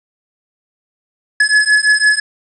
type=beating tone pair; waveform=square; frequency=1700 / 1705.9 Hz; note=G#6 / G#6; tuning=+40 / +46 cents; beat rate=5.9 Hz; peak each=-13 dBFS; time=1.4-2.2 s; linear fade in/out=5 ms; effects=resampled to 22050 Hz + 7-bit